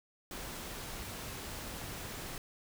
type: noise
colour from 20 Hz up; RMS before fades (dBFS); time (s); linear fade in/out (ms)
pink; -43; 0.31-2.38; 2
effects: none